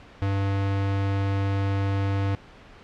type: tone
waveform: square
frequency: 98.5 Hz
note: G2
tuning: 9 cents sharp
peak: -23 dBFS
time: 0.22-2.35 s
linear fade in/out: 0 ms
effects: pink hiss -48 dBFS RMS until 2.83 s + low-pass 3000 Hz 12 dB/octave